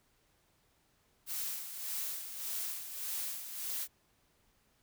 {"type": "noise with tremolo", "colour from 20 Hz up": "blue", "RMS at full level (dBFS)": -37, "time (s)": [1.26, 3.88], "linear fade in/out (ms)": 50, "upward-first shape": "sine", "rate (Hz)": 1.7, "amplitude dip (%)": 60, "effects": ["pink hiss -72 dBFS RMS until 4.82 s"]}